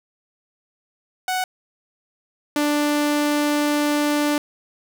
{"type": "tone pair in turn", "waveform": "sawtooth", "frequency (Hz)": [742, 294.5], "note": ["F#5", "D4"], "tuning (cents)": [5, 5], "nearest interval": "octave + major third", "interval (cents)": 1600, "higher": "first", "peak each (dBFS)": [-17, -14], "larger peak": "second", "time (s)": [[1.28, 1.44], [2.56, 4.38]], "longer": "second", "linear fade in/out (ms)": 2, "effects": []}